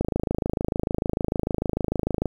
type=click train; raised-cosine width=2 ms; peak=-10 dBFS; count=61; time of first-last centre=0.01-2.257 s; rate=26.7 Hz; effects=8-bit